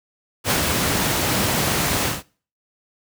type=noise with ADSR envelope; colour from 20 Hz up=pink; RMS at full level=-17 dBFS; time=0.44-2.23 s; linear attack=64 ms; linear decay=77 ms; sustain=-3 dB; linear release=180 ms; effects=noise-tail reverb RT60 0.4 s tail -22 dB re dry + high-pass 80 Hz 12 dB/octave